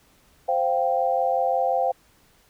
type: chord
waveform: sine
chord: C suspended fourth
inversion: none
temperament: equal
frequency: 523.3 / 698.5 / 784 Hz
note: C5 / F5 / G5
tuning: 0 / 0 / 0 cents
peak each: -24 dBFS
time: 0.48-1.92 s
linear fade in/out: 10 ms
effects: pink hiss -59 dBFS RMS until 2.49 s